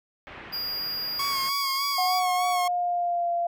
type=low-pass noise; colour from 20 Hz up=white; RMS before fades=-43 dBFS; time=0.27-1.49 s; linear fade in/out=0 ms; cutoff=2500 Hz; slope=24 dB/octave
type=tone; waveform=square; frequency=4839 Hz; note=D#8; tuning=49 cents flat; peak=-29 dBFS; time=0.52-2.2 s; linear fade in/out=20 ms
type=tone with vibrato; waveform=sawtooth; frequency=1101 Hz; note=C#6; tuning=12 cents flat; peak=-23 dBFS; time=1.19-2.68 s; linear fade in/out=5 ms; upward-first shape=sine; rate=3.3 Hz; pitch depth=38 cents each way
type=tone with pitch glide; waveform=sine; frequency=735 to 689.8 Hz; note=F#5 to F5; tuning=-12 to -22 cents; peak=-23 dBFS; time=1.98-3.47 s; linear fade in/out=5 ms; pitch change=-110 cents; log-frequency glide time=2.09-3.31 s
effects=none